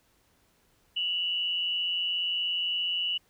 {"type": "tone pair together", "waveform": "sine", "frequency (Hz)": [2761, 2938], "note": ["F7", "F#7"], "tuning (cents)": [-20, -13], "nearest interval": "minor second", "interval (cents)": 107, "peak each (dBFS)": [-36, -27], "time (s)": [0.96, 3.18], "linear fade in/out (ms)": 10, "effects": ["pink hiss -67 dBFS RMS until 3.29 s"]}